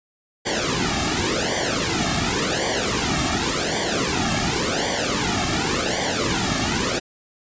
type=noise with flanger; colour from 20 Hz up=pink; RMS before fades=-22 dBFS; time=0.45-7 s; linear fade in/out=20 ms; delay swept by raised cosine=0.75 to 2.05 ms; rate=0.9 Hz; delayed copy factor=-1; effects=resampled to 16000 Hz